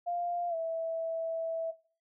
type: tone with pitch glide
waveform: sine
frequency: 698.5 to 655.5 Hz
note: F5 to E5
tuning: 0 to -10 cents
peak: -30 dBFS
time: 0.06-1.72 s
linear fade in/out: 20 ms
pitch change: -110 cents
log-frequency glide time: 0.49-0.55 s
effects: noise-tail reverb RT60 0.4 s tail -19 dB re dry